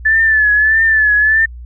sine tone with vibrato, 1742 Hz, A6, 18 cents flat, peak -8 dBFS, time 0.05-1.46 s, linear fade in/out 10 ms, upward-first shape triangle, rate 1.6 Hz, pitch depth 69 cents each way, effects added 60 Hz sine -28 dBFS peak until 1.65 s

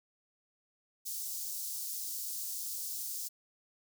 white high-pass noise, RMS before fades -39 dBFS, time 1.05-3.29 s, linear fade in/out 20 ms, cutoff 4900 Hz, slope 24 dB/octave, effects none

